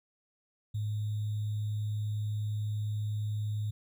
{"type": "tone with sample-and-hold", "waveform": "sine", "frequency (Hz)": 105.7, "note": "G#2", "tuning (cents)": 31, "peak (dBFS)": -30, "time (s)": [0.74, 3.71], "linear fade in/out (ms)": 10, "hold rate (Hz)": 3675, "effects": []}